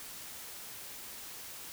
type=silence; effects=white hiss -46 dBFS RMS until 1.72 s